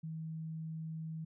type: tone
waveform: sine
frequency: 160 Hz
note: D#3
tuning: 49 cents sharp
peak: -39 dBFS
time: 0.03-1.25 s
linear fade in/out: 10 ms
effects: none